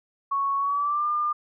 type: tone with pitch glide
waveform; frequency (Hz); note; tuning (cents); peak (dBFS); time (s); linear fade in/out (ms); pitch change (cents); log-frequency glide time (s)
sine; 1108.7 to 1202.1; C#6 to D6; 0 to +40; -22; 0.31-1.33; 10; +140; 0.58-1.07
effects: none